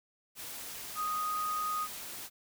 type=tone in noise; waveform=sine; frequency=1244.5 Hz; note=D#6; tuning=in tune; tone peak=-31 dBFS; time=0.95-1.88 s; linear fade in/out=50 ms; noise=white; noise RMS=-43 dBFS; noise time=0.35-2.3 s; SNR=+9 dB; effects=none